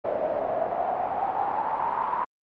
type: noise with band-pass filter sweep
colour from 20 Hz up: pink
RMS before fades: -27 dBFS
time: 0.04-2.25 s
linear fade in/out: 10 ms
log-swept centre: 590 to 1000 Hz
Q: 7.8
effects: low-pass 2000 Hz 12 dB/octave + Opus 48 kbps